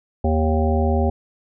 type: harmonic tone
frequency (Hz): 78.6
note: D#2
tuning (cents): +18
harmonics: 1 / 3 / 5 / 7 / 9 / 10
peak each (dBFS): -18 / -23 / -25 / -26 / -28 / -28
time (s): 0.24-1.1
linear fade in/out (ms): 5
effects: none